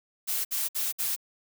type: noise bursts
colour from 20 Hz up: blue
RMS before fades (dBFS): -29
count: 4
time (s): 0.27-1.164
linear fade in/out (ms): 20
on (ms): 180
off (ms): 58
effects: none